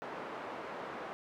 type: band-pass noise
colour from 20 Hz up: pink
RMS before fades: -43 dBFS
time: 0.02-1.13 s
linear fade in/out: 0 ms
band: 390 to 1400 Hz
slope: 12 dB/octave
effects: none